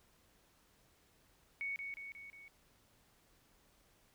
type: tone with echo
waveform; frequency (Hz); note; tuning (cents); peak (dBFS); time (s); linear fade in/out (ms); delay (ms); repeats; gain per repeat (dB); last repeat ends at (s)
sine; 2225; C#7; +6; -37; 1.61-1.76; 0; 180; 4; -4; 2.48
effects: pink hiss -70 dBFS RMS until 4.14 s